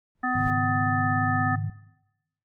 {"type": "noise with exponential growth", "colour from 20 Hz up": "brown", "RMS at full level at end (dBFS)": -34, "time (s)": [0.15, 0.5], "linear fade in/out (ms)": 0, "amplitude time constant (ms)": 76}
{"type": "harmonic tone", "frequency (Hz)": 251.9, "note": "B3", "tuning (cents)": 34, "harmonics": [1, 3, 5, 7], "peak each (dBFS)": [-29, -29, -29, -29], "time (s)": [0.23, 1.56], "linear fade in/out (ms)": 10}
{"type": "chord", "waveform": "sine", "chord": "Ab suspended fourth", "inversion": "none", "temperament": "equal", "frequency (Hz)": [103.83, 138.59, 155.56], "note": ["Ab2", "Db3", "Eb3"], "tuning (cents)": [0, 0, 0], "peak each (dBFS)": [-29, -34, -32], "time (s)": [0.35, 1.7], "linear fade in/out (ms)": 5}
{"effects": ["noise-tail reverb RT60 0.9 s tail -18 dB re dry"]}